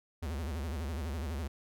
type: tone with vibrato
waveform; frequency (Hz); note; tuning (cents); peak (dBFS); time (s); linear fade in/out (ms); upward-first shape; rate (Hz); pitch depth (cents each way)
square; 75.5; D2; +48; -35; 0.22-1.48; 10; sine; 12; 220
effects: none